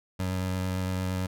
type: tone with vibrato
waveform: 25% pulse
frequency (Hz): 92.8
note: F#2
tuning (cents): +6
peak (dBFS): -24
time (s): 0.19-1.27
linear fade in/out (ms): 10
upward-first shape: triangle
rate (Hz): 8.8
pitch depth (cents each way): 19
effects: none